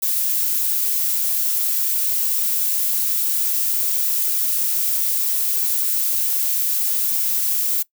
violet noise, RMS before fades -20 dBFS, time 0.02-7.83 s, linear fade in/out 10 ms, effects noise-tail reverb RT60 0.1 s tail -21 dB re dry

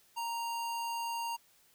square tone, 931 Hz, A#5, 2 cents flat, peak -35 dBFS, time 0.16-1.37 s, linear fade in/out 20 ms, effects white hiss -66 dBFS RMS until 1.74 s

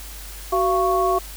sine tone cluster, 374.8 / 687 / 1108 Hz, F#4 / F5 / C#6, +22 / -29 / -1 cents, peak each -21 dBFS, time 0.52-1.19 s, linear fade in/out 10 ms, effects added 50 Hz sine -36 dBFS peak until 1.36 s + white hiss -39 dBFS RMS until 1.36 s

